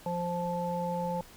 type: harmonic tone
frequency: 174.61 Hz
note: F3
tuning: in tune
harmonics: 1 / 3 / 5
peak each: -34 / -34 / -34 dBFS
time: 0.06-1.21 s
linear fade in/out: 2 ms
effects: pink hiss -53 dBFS RMS until 1.36 s